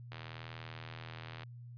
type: click train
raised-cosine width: 0.3 ms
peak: -30 dBFS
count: 107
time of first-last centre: 0.12-1.434 s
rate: 80.7 Hz
effects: added 120 Hz sine -47 dBFS peak until 1.77 s + resampled to 11025 Hz